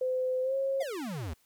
sine tone with pitch glide, 512 to 541.2 Hz, C5 to C#5, -38 to -42 cents, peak -27 dBFS, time 0.01-0.83 s, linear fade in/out 5 ms, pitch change +96 cents, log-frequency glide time 0.42-0.55 s
square exponential sweep, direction down, 740 to 70.9 Hz, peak -35 dBFS, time 0.8-1.34 s, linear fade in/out 10 ms
effects white hiss -68 dBFS RMS until 1.45 s

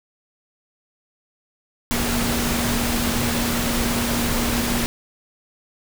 sine tone in noise, 237.2 Hz, A#3, 30 cents sharp, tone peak -24 dBFS, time 1.91-4.86 s, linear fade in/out 0 ms, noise pink, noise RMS -23 dBFS, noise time 1.91-4.86 s, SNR -4 dB, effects none

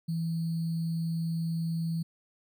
sine tone with sample-and-hold, 164.81 Hz, E3, in tune, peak -28 dBFS, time 0.08-2.03 s, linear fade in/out 10 ms, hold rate 4410 Hz, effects none

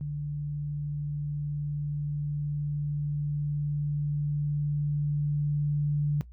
sine tone with level ramp, 146.83 Hz, D3, in tune, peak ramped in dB -30 to -23 dBFS, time 0.01-6.21 s, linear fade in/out 0 ms, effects noise-tail reverb RT60 0.1 s tail -17 dB re dry + added 60 Hz sine -45 dBFS peak until 6.32 s

